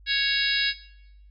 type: harmonic tone with a mistuned harmonic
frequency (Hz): 554.4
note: C#5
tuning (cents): 0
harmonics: 3 / 4 / 5 / 6 / 7 / 8 / 9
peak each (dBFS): -27 / -30 / -30 / -32 / -26 / -33 / -31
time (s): 0.06-0.74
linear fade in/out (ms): 50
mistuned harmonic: 8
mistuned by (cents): -18
effects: noise-tail reverb RT60 0.9 s tail -17 dB re dry + added 50 Hz sine -48 dBFS peak until 1.3 s